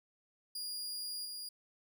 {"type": "tone with level steps", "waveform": "sawtooth", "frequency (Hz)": 4846, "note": "D#8", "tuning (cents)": -47, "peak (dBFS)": [-36, -39], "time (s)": [0.55, 1.49], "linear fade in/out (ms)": 5, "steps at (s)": 1.25, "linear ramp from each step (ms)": 2, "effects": []}